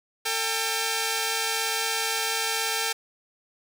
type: tone pair together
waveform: 5% pulse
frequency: 449 / 800 Hz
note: A4 / G5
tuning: +35 / +35 cents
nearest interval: minor seventh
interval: 1000 cents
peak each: -16 dBFS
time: 0.25-2.93 s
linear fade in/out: 10 ms
effects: none